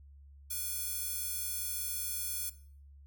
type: tone with high-pass filter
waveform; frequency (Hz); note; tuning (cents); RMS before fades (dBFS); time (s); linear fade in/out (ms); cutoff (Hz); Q
square; 482.6; B4; -40; -37; 0.5-2.5; 10; 10000; 0.51
effects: noise-tail reverb RT60 0.5 s tail -17 dB re dry + added 70 Hz sine -52 dBFS peak until 3.06 s